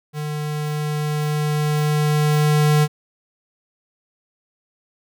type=tone with level ramp; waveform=square; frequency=150.3 Hz; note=D3; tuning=40 cents sharp; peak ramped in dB=-25 to -13 dBFS; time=0.13-2.88 s; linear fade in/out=50 ms; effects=none